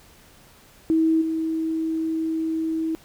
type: tone with level steps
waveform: sine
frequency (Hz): 321.8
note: E4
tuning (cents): -42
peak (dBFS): -16 / -22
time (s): 0.9-2.95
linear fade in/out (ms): 0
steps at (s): 1.21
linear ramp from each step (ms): 10
effects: pink hiss -52 dBFS RMS until 3.04 s